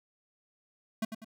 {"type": "tone with echo", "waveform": "square", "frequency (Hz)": 221.3, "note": "A3", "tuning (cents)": 10, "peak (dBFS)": -29, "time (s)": [1.02, 1.05], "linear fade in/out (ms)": 5, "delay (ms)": 98, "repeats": 2, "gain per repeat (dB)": -8, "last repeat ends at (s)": 1.246, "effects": []}